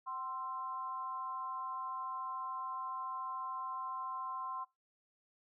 sine tone with amplitude modulation, 1046.5 Hz, C6, in tune, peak -35 dBFS, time 0.06-4.65 s, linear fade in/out 20 ms, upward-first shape sine, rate 286 Hz, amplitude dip 75%, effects noise-tail reverb RT60 0.2 s tail -21 dB re dry

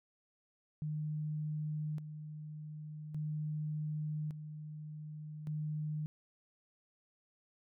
sine tone with tremolo, 152.4 Hz, D#3, 36 cents flat, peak -35 dBFS, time 0.82-6.06 s, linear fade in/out 0 ms, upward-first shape square, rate 0.43 Hz, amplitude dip 60%, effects none

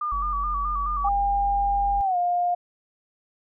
sine tone with vibrato, 1174.7 Hz, D6, in tune, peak -24 dBFS, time 0.01-1.09 s, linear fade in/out 5 ms, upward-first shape square, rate 4.7 Hz, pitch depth 48 cents each way
triangle tone, 46.25 Hz, F#1, in tune, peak -27 dBFS, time 0.12-2.01 s, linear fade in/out 0 ms
sine tone with pitch glide, 803 to 707.2 Hz, G5 to F5, +41 to +22 cents, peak -20 dBFS, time 1.04-2.55 s, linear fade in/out 10 ms, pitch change -219 cents, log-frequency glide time 2.02-2.17 s
effects none

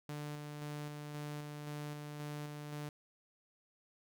sawtooth tone with tremolo, 148.1 Hz, D3, 15 cents sharp, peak -37 dBFS, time 0.09-2.89 s, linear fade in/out 2 ms, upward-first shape square, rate 1.9 Hz, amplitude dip 30%, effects none

